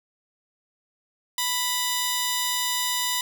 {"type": "tone pair together", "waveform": "10% pulse", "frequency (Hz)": [987.8, 3642], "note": ["B5", "A#7"], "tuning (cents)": [0, -41], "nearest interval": "octave + major seventh", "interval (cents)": 2259, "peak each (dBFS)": [-17, -20], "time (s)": [1.38, 3.21], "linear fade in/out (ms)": 2, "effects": []}